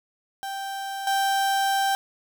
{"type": "tone with level steps", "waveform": "35% pulse", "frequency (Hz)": 784, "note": "G5", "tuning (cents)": 0, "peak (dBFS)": [-28, -19], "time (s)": [0.43, 1.95], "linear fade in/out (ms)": 0, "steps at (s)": 1.07, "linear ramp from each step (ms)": 2, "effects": []}